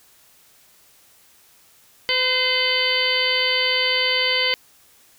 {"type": "harmonic tone with a mistuned harmonic", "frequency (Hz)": 509, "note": "C5", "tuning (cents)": -48, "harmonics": [1, 2, 3, 4, 5, 6, 7, 8, 9], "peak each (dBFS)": [-27, -32, -32, -22, -34, -22, -32, -34, -25], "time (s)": [2.09, 4.54], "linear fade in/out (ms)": 0, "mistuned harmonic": 4, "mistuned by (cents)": 24, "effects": ["white hiss -54 dBFS RMS until 5.18 s"]}